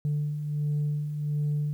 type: beating tone pair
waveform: sine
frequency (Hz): 146.83 / 148.23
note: D3 / D3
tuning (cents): 0 / +16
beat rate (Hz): 1.4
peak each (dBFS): -33 / -25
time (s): 0.05-1.73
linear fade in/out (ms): 0
effects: tanh soft clip ceiling -22 dBFS + 10-bit